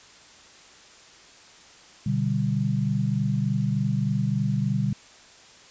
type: chord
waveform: sine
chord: G major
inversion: first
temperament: equal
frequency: 123.47 / 146.83 / 196 Hz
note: B2 / D3 / G3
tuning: 0 / 0 / 0 cents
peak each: -26 dBFS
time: 2.06-4.93 s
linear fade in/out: 5 ms
effects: white hiss -50 dBFS RMS until 5.7 s + resampled to 16000 Hz